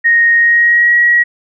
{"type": "tone with pitch glide", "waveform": "sine", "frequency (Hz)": [1864.7, 1909.4], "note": ["A#6", "A#6"], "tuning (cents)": [0, 41], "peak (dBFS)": -6, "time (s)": [0.04, 1.24], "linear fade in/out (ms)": 20, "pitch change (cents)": 41, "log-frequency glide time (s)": [0.36, 0.95], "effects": []}